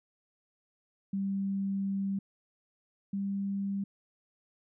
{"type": "tone pair in turn", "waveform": "sine", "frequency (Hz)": [196, 197.82], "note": ["G3", "G3"], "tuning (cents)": [0, 16], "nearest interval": "unison", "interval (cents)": 16, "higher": "second", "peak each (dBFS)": [-29, -30], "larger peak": "first", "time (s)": [[1.13, 2.19], [3.13, 3.84]], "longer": "first", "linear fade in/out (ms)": 5, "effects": []}